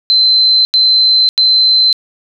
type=tone bursts; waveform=sine; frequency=4077 Hz; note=C8; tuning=46 cents flat; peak=-6 dBFS; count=3; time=0.1-1.928 s; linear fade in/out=0 ms; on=550 ms; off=89 ms; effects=none